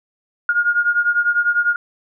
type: beating tone pair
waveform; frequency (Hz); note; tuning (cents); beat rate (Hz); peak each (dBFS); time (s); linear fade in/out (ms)
sine; 1424 / 1434; F6 / F6; +33 / +45; 10; -16 / -19; 0.49-1.76; 2
effects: none